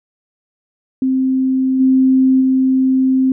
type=tone with level steps; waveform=sine; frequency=261.8 Hz; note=C4; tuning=1 cent sharp; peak=-12 / -8 / -10 dBFS; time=1.02-3.32 s; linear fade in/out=2 ms; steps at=1.79 / 2.4 s; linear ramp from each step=20 ms; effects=none